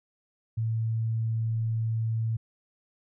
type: tone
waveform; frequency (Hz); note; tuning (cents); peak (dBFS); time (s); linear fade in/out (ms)
sine; 112.6; A2; +40; -25; 0.57-2.37; 10
effects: none